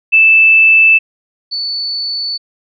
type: tone pair in turn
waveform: sine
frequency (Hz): 2637 / 4473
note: E7 / C#8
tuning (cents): 0 / +15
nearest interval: major sixth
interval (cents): 915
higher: second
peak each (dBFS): -4 / -16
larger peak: first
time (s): 0.12-0.99 / 1.51-2.38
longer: neither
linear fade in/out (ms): 20
effects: none